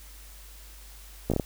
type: slowing click train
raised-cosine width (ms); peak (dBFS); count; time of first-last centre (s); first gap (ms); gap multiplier
2; -12; 5; 1.3-1.398; 16; 1.29
effects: added 50 Hz sine -46 dBFS peak until 1.45 s + white hiss -51 dBFS RMS until 1.45 s